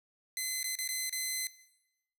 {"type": "tone with dropouts", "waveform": "10% pulse", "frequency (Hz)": 2043, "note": "C7", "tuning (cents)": -42, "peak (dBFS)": -24, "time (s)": [0.37, 1.47], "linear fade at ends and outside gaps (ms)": 1, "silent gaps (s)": [[0.63, 0.642], [0.754, 0.787], [0.877, 0.889], [1.095, 1.126]], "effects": ["noise-tail reverb RT60 0.9 s tail -17 dB re dry"]}